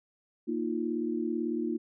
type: chord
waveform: sine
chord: Bb suspended fourth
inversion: none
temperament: equal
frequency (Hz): 233.1 / 311.1 / 349.2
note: Bb3 / Eb4 / F4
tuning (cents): 0 / 0 / 0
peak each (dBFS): -33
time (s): 0.47-1.78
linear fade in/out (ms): 20
effects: none